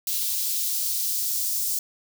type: noise with high-pass filter sweep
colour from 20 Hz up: blue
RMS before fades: -26 dBFS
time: 0.07-1.79 s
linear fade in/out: 2 ms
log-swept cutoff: 3600 to 5500 Hz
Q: 1.3
effects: none